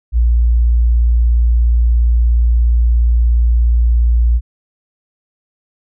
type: tone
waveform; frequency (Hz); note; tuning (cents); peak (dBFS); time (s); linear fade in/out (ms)
sine; 58.5; A#1; +7; -8; 0.12-4.41; 50
effects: none